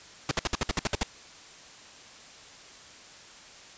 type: noise bursts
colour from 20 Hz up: pink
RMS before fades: -26 dBFS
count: 10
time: 0.29-1.032 s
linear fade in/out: 2 ms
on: 22 ms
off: 58 ms
effects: white hiss -49 dBFS RMS until 3.77 s + resampled to 16000 Hz